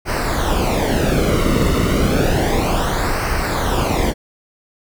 brown noise with flanger, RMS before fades -17 dBFS, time 0.05-4.14 s, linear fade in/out 50 ms, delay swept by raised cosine 0.28 to 1.24 ms, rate 0.31 Hz, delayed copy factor -0.7, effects none

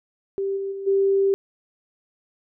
sine tone with level steps, 392 Hz, G4, in tune, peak -22 / -25 / -29 / -16 dBFS, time 0.38-1.34 s, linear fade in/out 0 ms, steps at 0.56 / 0.71 / 0.86 s, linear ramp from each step 20 ms, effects none

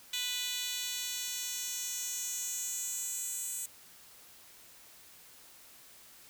10% pulse tone with high-pass filter sweep, 495 Hz, B4, 4 cents sharp, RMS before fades -37 dBFS, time 0.13-3.66 s, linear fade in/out 5 ms, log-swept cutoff 3700 to 8300 Hz, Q 2.5, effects white hiss -56 dBFS RMS until 6.29 s

